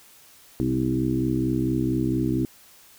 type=harmonic tone with a mistuned harmonic; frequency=64.4 Hz; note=C2; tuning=27 cents flat; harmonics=1 / 2 / 3 / 4 / 5 / 6; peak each=-35 / -27 / -33 / -26 / -25 / -33 dBFS; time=0.6-2.45 s; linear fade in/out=0 ms; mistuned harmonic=3; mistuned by=+37 cents; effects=white hiss -52 dBFS RMS until 2.98 s